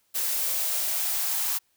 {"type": "noise with high-pass filter sweep", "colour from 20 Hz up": "blue", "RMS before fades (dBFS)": -27, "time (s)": [0.14, 1.59], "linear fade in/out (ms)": 20, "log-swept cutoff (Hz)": [460, 880], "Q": 3, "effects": ["white hiss -69 dBFS RMS until 1.76 s"]}